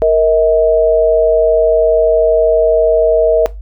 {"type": "tone pair together", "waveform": "sine", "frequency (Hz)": [466.2, 637.7], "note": ["A#4", "D#5"], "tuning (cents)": [0, 42], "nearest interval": "perfect fourth", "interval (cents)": 542, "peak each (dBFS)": -10, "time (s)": [0.02, 3.46], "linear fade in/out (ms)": 0, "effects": ["noise-tail reverb RT60 0.2 s tail -17 dB re dry", "added 50 Hz sine -25 dBFS peak until 3.61 s"]}